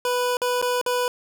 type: tone with dropouts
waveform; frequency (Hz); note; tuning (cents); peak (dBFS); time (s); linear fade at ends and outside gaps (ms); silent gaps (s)
25% pulse; 493.9; B4; 0; -17; 0.05-1.08; 1; 0.37-0.417 / 0.616-0.625 / 0.814-0.862
effects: none